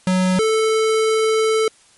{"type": "tone pair in turn", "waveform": "square", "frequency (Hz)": [185, 440], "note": ["F#3", "A4"], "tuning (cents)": [0, 0], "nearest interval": "octave + minor third", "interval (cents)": 1500, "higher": "second", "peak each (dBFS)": -15, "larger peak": "neither", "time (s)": [[0.07, 0.39], [0.39, 1.68]], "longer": "second", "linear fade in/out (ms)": 2, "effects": ["white hiss -52 dBFS RMS until 1.97 s", "MP3 48 kbps"]}